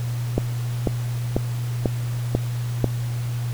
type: click train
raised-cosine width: 2 ms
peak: -5 dBFS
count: 6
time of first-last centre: 0.38-2.843 s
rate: 2.03 Hz
effects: added 120 Hz sine -23 dBFS peak until 3.53 s + pink hiss -40 dBFS RMS until 3.53 s